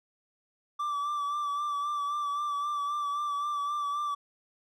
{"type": "tone with vibrato", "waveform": "triangle", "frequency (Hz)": 1165, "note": "D6", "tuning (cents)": -14, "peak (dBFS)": -27, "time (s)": [0.79, 4.15], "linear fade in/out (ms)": 10, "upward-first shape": "sine", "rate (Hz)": 3.8, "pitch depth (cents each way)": 33, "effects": []}